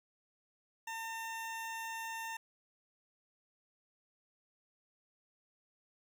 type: tone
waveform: 20% pulse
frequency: 905 Hz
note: A5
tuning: 48 cents sharp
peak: -35 dBFS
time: 0.87-2.37 s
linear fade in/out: 5 ms
effects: none